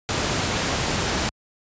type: noise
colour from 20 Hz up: pink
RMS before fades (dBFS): -23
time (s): 0.09-1.29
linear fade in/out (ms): 0
effects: high-pass 60 Hz 12 dB/octave + resampled to 16000 Hz